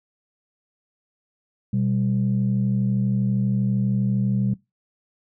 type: tone pair together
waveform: sine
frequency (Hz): 123.47 / 196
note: B2 / G3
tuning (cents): 0 / 0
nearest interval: minor sixth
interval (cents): 800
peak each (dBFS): -21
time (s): 1.73-4.54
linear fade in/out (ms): 5
effects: noise-tail reverb RT60 0.2 s tail -20 dB re dry + tanh soft clip ceiling -13 dBFS